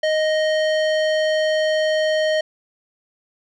square tone with low-pass filter, 622.3 Hz, D#5, in tune, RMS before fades -19 dBFS, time 0.03-2.41 s, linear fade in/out 5 ms, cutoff 4000 Hz, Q 1.1, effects none

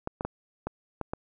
clicks, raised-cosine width 1 ms, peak -17 dBFS, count 6, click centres 0.074 / 0.209 / 0.25 / 0.67 / 1.013 / 1.135 s, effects none

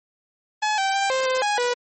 sawtooth tone with pitch steps, 851 / 777 / 788 / 524 / 517 / 828 / 487.9 Hz, G#5 / G5 / G5 / C5 / C5 / G#5 / B4, +42 / -16 / +9 / +2 / -21 / -5 / -21 cents, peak -16 dBFS, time 0.62-1.74 s, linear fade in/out 10 ms, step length 160 ms, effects MP3 32 kbps

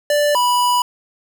square tone pair in turn, 587.3 / 981.7 Hz, D5 / B5, 0 / -11 cents, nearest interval major sixth, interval 889 cents, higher second, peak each -14 dBFS, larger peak neither, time 0.1-0.35 / 0.35-0.82 s, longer second, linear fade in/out 2 ms, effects none

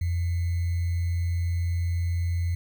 sine tone with sample-and-hold, 86 Hz, F2, 26 cents flat, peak -23 dBFS, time 0.01-2.55 s, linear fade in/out 5 ms, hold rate 2100 Hz, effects none

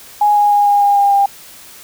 sine tone with pitch steps, 830.6 / 825.3 / 820.1 / 814.9 / 809.8 / 804.6 / 799.5 Hz, G#5 / G#5 / G#5 / G#5 / G#5 / G5 / G5, 0 / -11 / -22 / -33 / -44 / +45 / +34 cents, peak -8 dBFS, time 0.21-1.26 s, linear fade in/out 5 ms, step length 150 ms, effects white hiss -38 dBFS RMS until 1.83 s

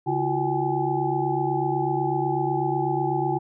sine tone cluster, 140.6 / 337.6 / 365.7 / 778 / 846 Hz, C#3 / E4 / F#4 / G5 / G#5, +25 / +41 / -20 / -13 / +32 cents, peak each -28 dBFS, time 0.06-3.39 s, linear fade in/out 20 ms, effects none

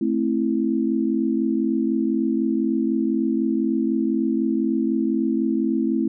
sine chord, A minor, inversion none, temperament just, 220 / 264 / 330 Hz, A3 / C4 / E4, 0 / +16 / +2 cents, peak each -23 dBFS, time 0.01-6.08 s, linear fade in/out 5 ms, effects none

